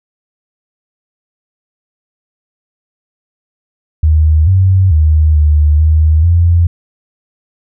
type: tone with pitch steps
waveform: sine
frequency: 77.8 / 94.4 / 77.5 / 75.1 / 78.2 / 85.5 Hz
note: D#2 / F#2 / D#2 / D2 / D#2 / F2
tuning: 0 / +35 / -6 / +39 / +9 / -36 cents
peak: -5 dBFS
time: 4.03-6.67 s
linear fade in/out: 5 ms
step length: 440 ms
effects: none